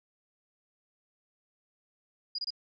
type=tone bursts; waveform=sine; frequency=4880 Hz; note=D#8; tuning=34 cents flat; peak=-31 dBFS; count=3; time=2.35-2.505 s; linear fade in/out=5 ms; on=35 ms; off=25 ms; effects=none